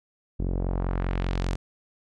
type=tone with low-pass filter sweep; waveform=sawtooth; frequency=45.09 Hz; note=F#1; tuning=44 cents flat; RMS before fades=-27 dBFS; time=0.39-1.56 s; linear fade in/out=10 ms; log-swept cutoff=330 to 7700 Hz; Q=1.1; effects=none